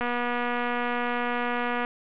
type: click train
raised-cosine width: 0.5 ms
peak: -14 dBFS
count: 446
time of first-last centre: 0.01-1.849 s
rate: 242 Hz
effects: resampled to 8000 Hz + 7-bit